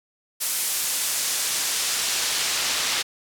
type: noise with band-pass filter sweep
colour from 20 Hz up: pink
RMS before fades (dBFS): -25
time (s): 0.4-3.03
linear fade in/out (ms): 20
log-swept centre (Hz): 11000 to 4200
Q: 0.7
effects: none